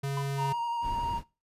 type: tone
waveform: square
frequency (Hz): 138.59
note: C#3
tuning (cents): 0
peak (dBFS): -30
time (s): 0.03-0.53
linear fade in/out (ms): 10
type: tone with exponential decay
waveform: triangle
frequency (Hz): 991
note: B5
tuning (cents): +6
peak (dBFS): -28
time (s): 0.17-0.32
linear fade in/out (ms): 5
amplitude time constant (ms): 32
type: tone with vibrato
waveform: triangle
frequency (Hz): 939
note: A#5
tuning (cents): +12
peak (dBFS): -27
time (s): 0.36-1.21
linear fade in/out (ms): 50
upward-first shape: square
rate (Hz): 11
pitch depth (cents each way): 14
type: noise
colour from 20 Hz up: brown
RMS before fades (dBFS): -38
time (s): 0.81-1.24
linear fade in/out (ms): 50
effects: noise-tail reverb RT60 0.3 s tail -21 dB re dry + resampled to 32000 Hz